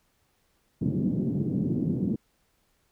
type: band-pass noise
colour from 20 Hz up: pink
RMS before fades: -27 dBFS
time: 0.81-2.16 s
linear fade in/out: 10 ms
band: 130 to 300 Hz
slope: 24 dB/octave
effects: pink hiss -70 dBFS RMS until 2.91 s